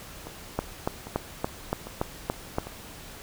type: two click trains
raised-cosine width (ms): 1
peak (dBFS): -11 / -23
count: 8 / 4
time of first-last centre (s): 0.59-2.584 / 0.27-2.67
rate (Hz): 3.51 / 1.25
effects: pink hiss -44 dBFS RMS until 3.22 s